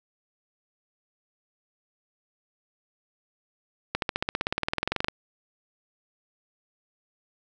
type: accelerating click train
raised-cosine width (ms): 0.3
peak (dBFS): -9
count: 22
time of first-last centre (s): 3.95-5.084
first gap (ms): 72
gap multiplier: 0.97
effects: none